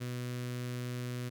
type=tone with notch filter; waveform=sawtooth; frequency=123.47 Hz; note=B2; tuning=in tune; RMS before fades=-38 dBFS; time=0-1.3 s; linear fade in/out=20 ms; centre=820 Hz; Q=1.2; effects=none